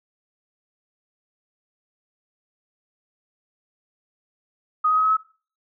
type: tone with pitch steps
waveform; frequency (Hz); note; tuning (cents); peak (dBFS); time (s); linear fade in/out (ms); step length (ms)
sine; 1248 / 1258.9 / 1269.8 / 1280.9 / 1292; D#6 / D#6 / D#6 / D#6 / E6; +5 / +20 / +35 / +50 / -35; -16; 4.84-5.17; 10; 66
effects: noise-tail reverb RT60 0.4 s tail -18 dB re dry